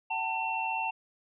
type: tone cluster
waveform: sine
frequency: 759 / 893 / 2710 Hz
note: F#5 / A5 / E7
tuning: +44 / +25 / +47 cents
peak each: -36 / -32 / -33 dBFS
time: 0.1-0.91 s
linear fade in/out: 10 ms
effects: none